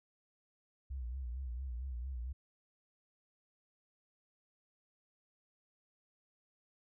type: tone with vibrato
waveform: sine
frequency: 63 Hz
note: B1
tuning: 35 cents sharp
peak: -38 dBFS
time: 0.9-2.33 s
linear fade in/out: 10 ms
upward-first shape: sine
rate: 4.4 Hz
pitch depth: 120 cents each way
effects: none